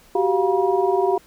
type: tone cluster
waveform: sine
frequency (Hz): 372.7 / 392.9 / 704 / 961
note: F#4 / G4 / F5 / B5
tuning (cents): +13 / +4 / +14 / -48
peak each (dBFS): -21 / -20 / -23 / -25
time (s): 0.15-1.18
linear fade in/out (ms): 5
effects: pink hiss -52 dBFS RMS until 1.26 s